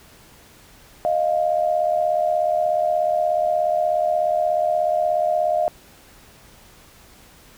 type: tone pair together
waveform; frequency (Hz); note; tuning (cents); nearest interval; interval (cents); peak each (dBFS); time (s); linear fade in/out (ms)
sine; 621.8 / 698.5; D#5 / F5; -1 / 0; major second; 201; -20; 1.05-5.68; 0
effects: pink hiss -49 dBFS RMS until 7.57 s